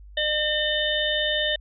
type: harmonic tone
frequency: 605 Hz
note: D#5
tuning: 49 cents flat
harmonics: 1 / 3 / 5 / 6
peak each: -27 / -27 / -27 / -27 dBFS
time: 0.17-1.56 s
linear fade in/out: 5 ms
effects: added 50 Hz sine -42 dBFS peak until 1.6 s